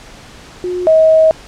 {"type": "tone pair in turn", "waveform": "sine", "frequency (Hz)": [360, 636.5], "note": ["F#4", "D#5"], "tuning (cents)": [-47, 39], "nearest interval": "minor seventh", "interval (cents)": 986, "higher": "second", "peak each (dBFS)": [-16, -5], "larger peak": "second", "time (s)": [[0.64, 0.87], [0.87, 1.31]], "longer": "second", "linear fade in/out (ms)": 0, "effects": ["pink hiss -37 dBFS RMS until 1.47 s", "low-pass 7000 Hz 12 dB/octave"]}